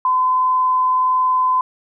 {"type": "tone with frequency modulation", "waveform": "sine", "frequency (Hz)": 1020, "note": "C6", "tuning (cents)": -44, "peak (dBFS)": -13, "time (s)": [0.05, 1.61], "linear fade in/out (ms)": 2, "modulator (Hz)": 21.5, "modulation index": 0.26, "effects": []}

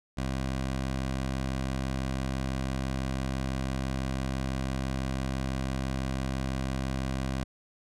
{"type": "tone", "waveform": "15% pulse", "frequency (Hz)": 66, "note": "C2", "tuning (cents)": 16, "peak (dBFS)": -23, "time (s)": [0.17, 7.44], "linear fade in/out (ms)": 10, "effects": ["low-pass 9000 Hz 12 dB/octave"]}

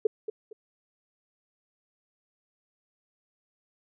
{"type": "tone with echo", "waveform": "sine", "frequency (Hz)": 431.9, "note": "A4", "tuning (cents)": -32, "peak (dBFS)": -18, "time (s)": [0.05, 0.07], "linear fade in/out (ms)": 5, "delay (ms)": 230, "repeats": 2, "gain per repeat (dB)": -11, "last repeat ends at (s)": 0.53, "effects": []}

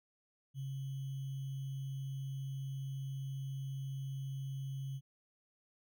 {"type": "tone with sample-and-hold", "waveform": "sine", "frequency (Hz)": 135.4, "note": "C#3", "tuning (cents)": -40, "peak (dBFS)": -38, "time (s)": [0.54, 5.01], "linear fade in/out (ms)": 50, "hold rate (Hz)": 3150, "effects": []}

